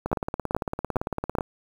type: two click trains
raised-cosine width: 1 ms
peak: -13 / -9 dBFS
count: 25 / 4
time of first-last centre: 0.06-1.408 / 0.13-1.385 s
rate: 17.8 / 2.39 Hz
effects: 7-bit